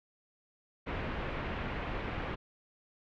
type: low-pass noise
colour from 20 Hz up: pink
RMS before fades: -37 dBFS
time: 0.86-2.36 s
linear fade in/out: 20 ms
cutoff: 2700 Hz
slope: 24 dB/octave
effects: none